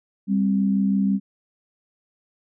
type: tone pair together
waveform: sine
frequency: 197.7 / 263.7 Hz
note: G3 / C4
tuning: +15 / +14 cents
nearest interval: perfect fourth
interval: 499 cents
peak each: -18 / -25 dBFS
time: 0.27-1.2 s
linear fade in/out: 50 ms
effects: none